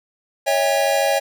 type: tone cluster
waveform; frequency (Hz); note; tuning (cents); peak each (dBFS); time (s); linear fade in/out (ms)
square; 557 / 650 / 805; C#5 / E5 / G5; +8 / -24 / +46; -20 / -22 / -22; 0.46-1.2; 20
effects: none